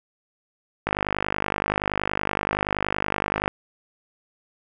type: click train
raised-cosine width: 0.5 ms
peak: -7 dBFS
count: 133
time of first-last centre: 0.87-3.479 s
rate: 50.6 Hz
effects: none